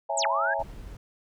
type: chord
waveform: sine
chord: A# half-diminished seventh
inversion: first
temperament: equal with one note detuned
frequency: 554.4 / 659.3 / 830.6 / 914.2 Hz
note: C#5 / E5 / G#5 / A#5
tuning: 0 / 0 / 0 / -34 cents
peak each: -33 / -30 / -30 / -34 dBFS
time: 0.09-0.63 s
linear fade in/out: 10 ms
type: linear two-way sweep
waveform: sine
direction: down then up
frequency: 8372 to 830.6 to 1679 Hz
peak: -25 dBFS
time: 0.17-0.54 s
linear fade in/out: 5 ms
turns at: 0.26 s
type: noise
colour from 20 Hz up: brown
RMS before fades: -41 dBFS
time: 0.59-0.97 s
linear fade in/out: 5 ms
effects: none